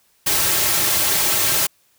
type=noise with comb filter; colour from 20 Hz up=white; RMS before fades=-18 dBFS; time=0.26-1.67 s; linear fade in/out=10 ms; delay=4.1 ms; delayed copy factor=-0.6; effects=white hiss -60 dBFS RMS until 1.98 s